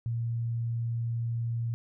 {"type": "tone", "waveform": "sine", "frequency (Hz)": 116.54, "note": "A#2", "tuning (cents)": 0, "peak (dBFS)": -28, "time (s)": [0.06, 1.74], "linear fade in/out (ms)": 0, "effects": []}